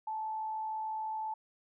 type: tone with frequency modulation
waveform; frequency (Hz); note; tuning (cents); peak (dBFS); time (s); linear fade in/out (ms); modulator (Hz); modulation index
sine; 873; A5; -14; -34; 0.07-1.34; 5; 49.9; 0.24
effects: none